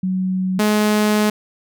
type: tone pair in turn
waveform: sine / sawtooth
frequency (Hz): 186.4 / 211.4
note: F#3 / G#3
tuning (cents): +13 / +31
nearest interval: major second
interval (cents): 218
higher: second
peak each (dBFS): -17 / -10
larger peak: second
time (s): 0.03-0.59 / 0.59-1.3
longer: second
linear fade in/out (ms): 5
effects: none